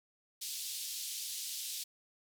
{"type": "band-pass noise", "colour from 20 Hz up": "pink", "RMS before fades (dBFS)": -41, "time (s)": [0.41, 1.84], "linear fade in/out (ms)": 10, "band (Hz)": [3500, 15000], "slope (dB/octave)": 24, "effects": []}